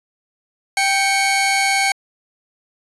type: tone pair together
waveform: sawtooth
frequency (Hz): 784 / 2215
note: G5 / C#7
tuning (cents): 0 / -2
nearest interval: octave + tritone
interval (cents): 1798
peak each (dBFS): -14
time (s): 0.77-1.92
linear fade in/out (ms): 2
effects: resampled to 24000 Hz